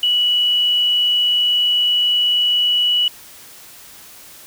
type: tone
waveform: sine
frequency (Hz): 2941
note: F#7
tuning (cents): -11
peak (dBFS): -13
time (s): 0.03-3.08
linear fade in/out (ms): 2
effects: white hiss -41 dBFS RMS until 4.46 s